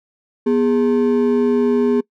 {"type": "ring-modulated tone", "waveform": "triangle", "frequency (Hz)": 327.6, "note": "E4", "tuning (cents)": -11, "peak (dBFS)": -8, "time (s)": [0.46, 2.01], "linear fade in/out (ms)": 10, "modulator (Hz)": 83.9, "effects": ["noise-tail reverb RT60 0.1 s tail -23 dB re dry"]}